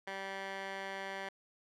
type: tone with band-pass filter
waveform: 15% pulse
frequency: 194.1 Hz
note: G3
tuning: 17 cents flat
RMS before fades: -42 dBFS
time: 0.07-1.29 s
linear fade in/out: 5 ms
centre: 1600 Hz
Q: 1.1
effects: none